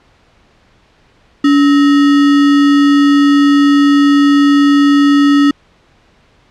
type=tone with sample-and-hold; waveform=sine; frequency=285.2 Hz; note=C#4; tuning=49 cents sharp; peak=-5 dBFS; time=1.44-5.51 s; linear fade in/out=5 ms; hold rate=1575 Hz; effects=pink hiss -50 dBFS RMS until 6.5 s + low-pass 4000 Hz 12 dB/octave